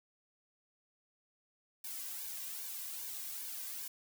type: noise with flanger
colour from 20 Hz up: blue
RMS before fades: -43 dBFS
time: 1.84-3.88 s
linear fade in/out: 5 ms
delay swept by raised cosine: 1.5 to 2.3 ms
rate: 2.5 Hz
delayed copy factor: -0.85
effects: none